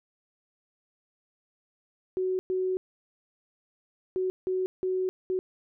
sine tone bursts at uneven times, 372.2 Hz, F#4, 10 cents sharp, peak -25 dBFS, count 6, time 2.17-2.39 / 2.5-2.77 / 4.16-4.3 / 4.47-4.66 / 4.83-5.09 / 5.3-5.39 s, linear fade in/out 0 ms, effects none

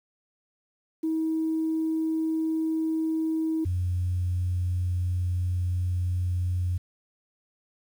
sine tone pair in turn, 319.7 / 89.71 Hz, D#4 / F2, +47 / +47 cents, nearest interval octave + minor seventh, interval 2200 cents, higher first, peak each -23 dBFS, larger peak neither, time 1.03-3.65 / 3.65-6.78 s, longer second, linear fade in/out 10 ms, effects tanh soft clip ceiling -19 dBFS + 9-bit

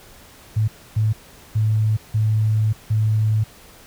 sine tone bursts at uneven times, 108.5 Hz, A2, 24 cents flat, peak -15 dBFS, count 5, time 0.56-0.68 / 0.96-1.13 / 1.55-1.97 / 2.14-2.73 / 2.9-3.44 s, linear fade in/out 10 ms, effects pink hiss -46 dBFS RMS until 3.86 s

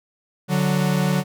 45% pulse tone pair together, 146.83 / 184.99 Hz, D3 / F#3, 0 / 0 cents, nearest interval major third, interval 400 cents, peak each -21 / -20 dBFS, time 0.48-1.24 s, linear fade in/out 50 ms, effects none

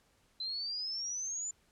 sine exponential sweep, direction up, 4037 to 7140 Hz, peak -35 dBFS, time 0.4-1.51 s, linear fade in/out 5 ms, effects pink hiss -70 dBFS RMS until 1.71 s + low-pass 11000 Hz 12 dB/octave

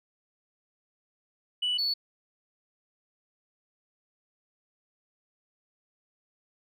sine tone pair in turn, 2960 / 4435 Hz, F#7 / C#8, 0 / 0 cents, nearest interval perfect fifth, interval 700 cents, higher second, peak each -24 dBFS, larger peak neither, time 1.62-1.78 / 1.78-1.94 s, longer neither, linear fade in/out 10 ms, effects tanh soft clip ceiling -22 dBFS

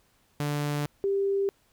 sawtooth / sine tone pair in turn, 146.5 / 394.9 Hz, D3 / G4, -4 / +13 cents, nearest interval octave + perfect fourth, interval 1717 cents, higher second, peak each -23 dBFS, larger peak neither, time 0.4-0.86 / 1.04-1.49 s, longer first, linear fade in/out 0 ms, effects pink hiss -66 dBFS RMS until 1.72 s

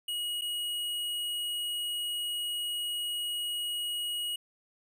square tone with dropouts, 2900 Hz, F#7, 35 cents flat, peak -32 dBFS, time 0.08-4.36 s, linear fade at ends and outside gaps 5 ms, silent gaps 0.412-0.418 s, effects none

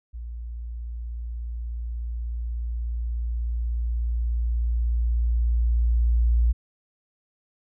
sine tone with level ramp, 58.27 Hz, A#1, in tune, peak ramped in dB -32 to -16 dBFS, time 0.13-6.53 s, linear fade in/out 20 ms, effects none

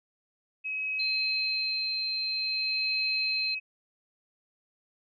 sine tone with tremolo, 2551 Hz, D#7, 43 cents sharp, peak -28 dBFS, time 0.64-3.6 s, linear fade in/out 20 ms, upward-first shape sine, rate 0.51 Hz, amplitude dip 60%
sine tone, 4131 Hz, C8, 23 cents flat, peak -29 dBFS, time 0.99-3.55 s, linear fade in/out 10 ms
effects none

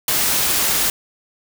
white noise, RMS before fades -18 dBFS, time 0.08-0.9 s, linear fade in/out 2 ms, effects none

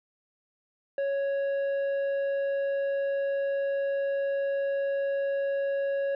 sine tone with tanh clipping, 554.4 Hz, C#5, in tune, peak -27 dBFS, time 0.98-6.15 s, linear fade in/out 2 ms, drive 7 dB, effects none

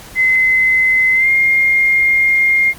sine tone with pitch glide, 2048 to 2123 Hz, C7 to C7, -38 to +25 cents, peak -9 dBFS, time 0.15-2.74 s, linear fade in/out 50 ms, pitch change +63 cents, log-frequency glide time 1.14-1.29 s, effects pink hiss -36 dBFS RMS until 2.78 s + Opus 48 kbps

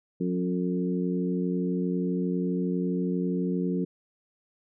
harmonic tone with a mistuned harmonic, 90 Hz, F#2, 47 cents flat, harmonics 2 / 3 / 4 / 5, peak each -27 / -31 / -33 / -35 dBFS, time 0.2-3.85 s, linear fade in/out 10 ms, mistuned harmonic 3, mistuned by +15 cents, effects none

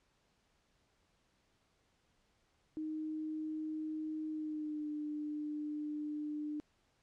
sine tone with pitch glide, 311.2 to 299.6 Hz, D#4 to D4, 0 to +35 cents, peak -37 dBFS, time 2.77-6.6 s, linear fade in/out 0 ms, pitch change -65 cents, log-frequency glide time 4.29-4.9 s, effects pink hiss -75 dBFS RMS until 7.02 s + low-pass 7000 Hz 12 dB/octave

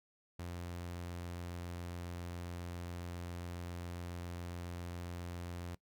sawtooth tone, 87.31 Hz, F2, in tune, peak -38 dBFS, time 0.39-5.75 s, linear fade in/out 5 ms, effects noise-tail reverb RT60 0.1 s tail -20 dB re dry

